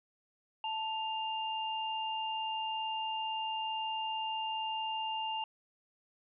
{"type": "tone pair together", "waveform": "sine", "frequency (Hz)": [882.3, 2801], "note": ["A5", "F7"], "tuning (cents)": [5, 4], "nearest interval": "octave + minor sixth", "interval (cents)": 1999, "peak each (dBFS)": [-35, -38], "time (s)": [0.64, 5.44], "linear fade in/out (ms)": 2, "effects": []}